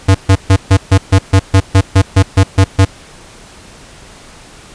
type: tone bursts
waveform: square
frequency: 96 Hz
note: G2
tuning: 36 cents flat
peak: -4 dBFS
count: 14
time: 0.08-2.852 s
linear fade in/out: 10 ms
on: 68 ms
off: 140 ms
effects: pink hiss -37 dBFS RMS until 4.74 s + resampled to 22050 Hz